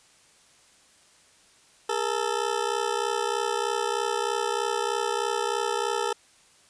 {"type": "ring-modulated tone", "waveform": "20% pulse", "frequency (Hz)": 440, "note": "A4", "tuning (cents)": 0, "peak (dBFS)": -17, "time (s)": [1.89, 6.13], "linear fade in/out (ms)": 5, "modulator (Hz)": 31.6, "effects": ["white hiss -58 dBFS RMS until 6.69 s", "resampled to 22050 Hz"]}